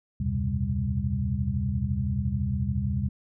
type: tone cluster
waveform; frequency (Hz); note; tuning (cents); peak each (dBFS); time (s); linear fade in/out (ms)
sine; 74.7 / 88.7 / 120.8 / 132.4 / 198.7; D2 / F2 / B2 / C3 / G3; +30 / +27 / -38 / +21 / +24; -31; 0.2-3.09; 5
effects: none